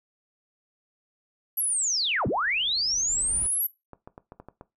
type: linear two-way sweep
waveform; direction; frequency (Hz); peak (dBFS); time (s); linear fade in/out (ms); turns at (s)
sine; down then up; 11840 to 79.3 to 11840; -23; 1.57-3.67; 10; 2.27
type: noise with exponential growth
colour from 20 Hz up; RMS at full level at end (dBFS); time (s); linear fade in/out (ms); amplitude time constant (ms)
brown; -36; 1.81-3.47; 5; 360
type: clicks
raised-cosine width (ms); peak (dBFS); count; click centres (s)
1; -28; 7; 3.933 / 4.075 / 4.179 / 4.321 / 4.4 / 4.486 / 4.611
effects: noise-tail reverb RT60 0.2 s tail -17 dB re dry